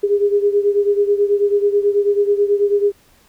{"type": "beating tone pair", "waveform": "sine", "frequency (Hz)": [404.9, 414.1], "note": ["G#4", "G#4"], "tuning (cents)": [-44, -5], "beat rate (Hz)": 9.2, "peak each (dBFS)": [-14, -18], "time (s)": [0.03, 2.92], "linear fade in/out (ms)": 10, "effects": ["pink hiss -53 dBFS RMS until 3.28 s"]}